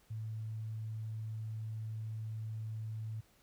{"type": "tone", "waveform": "sine", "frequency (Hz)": 110, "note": "A2", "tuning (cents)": 0, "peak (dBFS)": -38, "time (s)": [0.1, 3.21], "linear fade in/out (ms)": 10, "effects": ["pink hiss -68 dBFS RMS until 3.42 s"]}